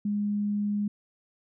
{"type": "tone", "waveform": "sine", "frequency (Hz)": 206.1, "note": "G#3", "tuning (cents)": -13, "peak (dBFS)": -25, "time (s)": [0.05, 0.88], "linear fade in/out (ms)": 5, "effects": []}